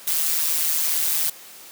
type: noise with amplitude modulation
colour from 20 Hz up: blue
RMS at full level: -19 dBFS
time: 0.07-1.3 s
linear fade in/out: 5 ms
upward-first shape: sine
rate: 158 Hz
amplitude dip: 65%
effects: white hiss -43 dBFS RMS until 1.71 s + high-pass 200 Hz 12 dB/octave